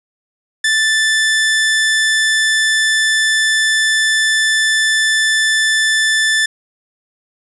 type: tone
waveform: sawtooth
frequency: 1760 Hz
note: A6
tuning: in tune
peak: -8 dBFS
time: 0.64-6.46 s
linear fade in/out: 5 ms
effects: resampled to 24000 Hz + 8-bit